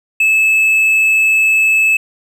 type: tone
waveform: triangle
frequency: 2607 Hz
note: E7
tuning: 20 cents flat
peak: -7 dBFS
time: 0.2-1.97 s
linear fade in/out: 5 ms
effects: none